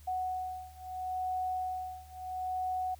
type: beating tone pair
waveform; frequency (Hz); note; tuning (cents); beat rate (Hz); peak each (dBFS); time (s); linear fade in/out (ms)
sine; 740 / 740.75; F#5 / F#5; 0 / +2; 0.75; -37 / -36; 0.07-2.95; 10
effects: added 75 Hz sine -52 dBFS peak until 2.99 s + white hiss -62 dBFS RMS until 2.99 s